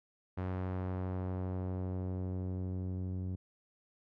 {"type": "tone with low-pass filter sweep", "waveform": "sawtooth", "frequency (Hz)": 92.5, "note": "F#2", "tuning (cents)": 0, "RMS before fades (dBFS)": -37, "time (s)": [0.37, 3.36], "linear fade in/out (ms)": 10, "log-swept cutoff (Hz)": [1600, 250], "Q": 0.76, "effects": []}